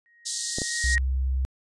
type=tone with exponential growth; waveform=sine; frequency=1879 Hz; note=A#6; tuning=13 cents sharp; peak=-20 dBFS; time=0.06-0.98 s; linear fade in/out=0 ms; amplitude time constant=200 ms
type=band-pass noise; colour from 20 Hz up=white; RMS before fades=-31 dBFS; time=0.25-0.96 s; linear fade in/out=20 ms; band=3800 to 8700 Hz; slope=48 dB/octave
type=clicks; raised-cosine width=2 ms; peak=-17 dBFS; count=2; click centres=0.585 / 0.618 s
type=tone; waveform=sine; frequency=65.41 Hz; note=C2; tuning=in tune; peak=-22 dBFS; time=0.84-1.45 s; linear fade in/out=0 ms
effects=resampled to 24000 Hz